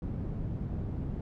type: low-pass noise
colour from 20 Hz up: white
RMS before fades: -35 dBFS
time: 0.02-1.21 s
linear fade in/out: 2 ms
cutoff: 160 Hz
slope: 12 dB/octave
effects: none